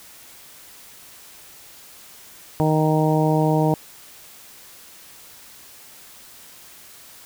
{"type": "harmonic tone", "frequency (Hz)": 155.56, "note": "D#3", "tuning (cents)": 0, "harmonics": [1, 2, 3, 4, 5, 6], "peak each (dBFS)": [-19, -22, -24, -25, -26, -27], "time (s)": [2.6, 3.74], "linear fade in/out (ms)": 0, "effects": ["white hiss -45 dBFS RMS until 7.25 s"]}